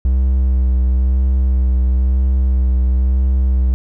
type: tone with vibrato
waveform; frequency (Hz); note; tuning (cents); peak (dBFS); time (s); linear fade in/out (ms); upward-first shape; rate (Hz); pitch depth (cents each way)
triangle; 64; C2; -38; -9; 0.05-3.74; 0; sine; 1; 24
effects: none